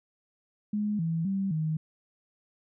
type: tone with pitch steps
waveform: sine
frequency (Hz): 209.1 / 164.1 / 194.5 / 156.9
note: G#3 / E3 / G3 / D#3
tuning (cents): +12 / -8 / -13 / +15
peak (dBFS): -26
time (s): 0.73-1.77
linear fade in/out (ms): 5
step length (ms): 260
effects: none